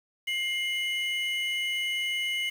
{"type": "tone pair together", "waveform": "triangle", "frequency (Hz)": [2117, 2956], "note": ["C7", "F#7"], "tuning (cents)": [20, -2], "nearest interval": "tritone", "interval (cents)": 578, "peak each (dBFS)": [-28, -29], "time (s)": [0.27, 2.5], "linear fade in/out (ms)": 10, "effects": ["8-bit"]}